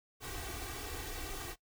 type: noise with comb filter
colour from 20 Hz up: pink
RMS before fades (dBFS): -42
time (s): 0.2-1.56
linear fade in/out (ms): 50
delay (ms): 2.6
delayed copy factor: +1
effects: noise-tail reverb RT60 0.1 s tail -19 dB re dry